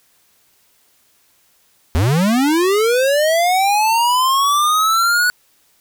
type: linear sweep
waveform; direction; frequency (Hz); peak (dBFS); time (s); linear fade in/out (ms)
square; up; 72.8 to 1480; -13; 1.95-5.3; 0
effects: white hiss -57 dBFS RMS until 5.8 s